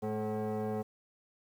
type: tone with frequency modulation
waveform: sine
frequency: 108.3 Hz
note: A2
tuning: 27 cents flat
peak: -29 dBFS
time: 0.02-0.83 s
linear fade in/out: 20 ms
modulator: 323 Hz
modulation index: 1.8
effects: tanh soft clip ceiling -31 dBFS + 10-bit